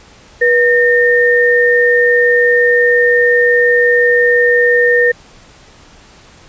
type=tone pair together; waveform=sine; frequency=484.8 / 1825.7 Hz; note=B4 / A#6; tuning=-32 / -37 cents; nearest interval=octave + major seventh; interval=2295 cents; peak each=-10 dBFS; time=0.41-5.12 s; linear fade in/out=10 ms; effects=pink hiss -42 dBFS RMS until 6.48 s + resampled to 16000 Hz